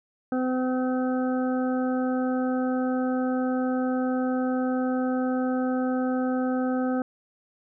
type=harmonic tone; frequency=255.6 Hz; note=C4; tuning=40 cents flat; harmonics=1 / 2 / 3 / 5 / 6; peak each=-24 / -30 / -34 / -38 / -40 dBFS; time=0.32-7.02 s; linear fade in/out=2 ms; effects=none